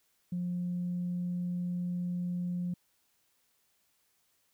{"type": "tone", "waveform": "sine", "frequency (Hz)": 177.2, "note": "F3", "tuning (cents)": 25, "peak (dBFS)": -30, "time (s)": [0.32, 2.74], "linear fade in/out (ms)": 5, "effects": ["tanh soft clip ceiling -27 dBFS", "white hiss -73 dBFS RMS until 4.53 s"]}